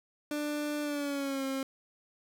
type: tone with pitch glide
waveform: 30% pulse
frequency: 296.1 to 268.4 Hz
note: D4 to C4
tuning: +14 to +44 cents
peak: -29 dBFS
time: 0.31-1.63 s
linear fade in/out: 2 ms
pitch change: -170 cents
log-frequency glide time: 0.82-1.44 s
effects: none